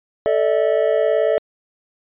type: chord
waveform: triangle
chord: A suspended fourth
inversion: none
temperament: equal with one note detuned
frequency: 440 / 587.3 / 645.7 Hz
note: A4 / D5 / E5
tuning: 0 / 0 / -36 cents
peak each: -17 dBFS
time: 0.26-1.38 s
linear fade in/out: 0 ms
effects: resampled to 8000 Hz